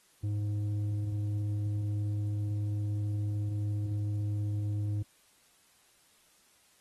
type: tone with low-pass filter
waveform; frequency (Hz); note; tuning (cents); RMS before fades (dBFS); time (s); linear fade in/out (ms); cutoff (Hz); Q
square; 103.83; G#2; 0; -32; 0.23-5.03; 10; 210; 4
effects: white hiss -65 dBFS RMS until 6.8 s + AAC 32 kbps